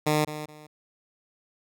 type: tone with echo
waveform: 10% pulse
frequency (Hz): 151.8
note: D#3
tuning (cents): -42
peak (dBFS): -13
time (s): 0.06-0.25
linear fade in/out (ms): 10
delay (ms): 210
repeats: 2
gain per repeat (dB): -12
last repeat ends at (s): 0.67
effects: none